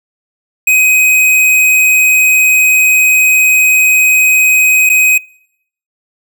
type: tone with dropouts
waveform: square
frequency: 2517 Hz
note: D#7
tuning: 19 cents sharp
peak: -6 dBFS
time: 0.67-5.18 s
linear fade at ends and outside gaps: 5 ms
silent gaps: 4.893-4.898 s
effects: noise-tail reverb RT60 0.7 s tail -23 dB re dry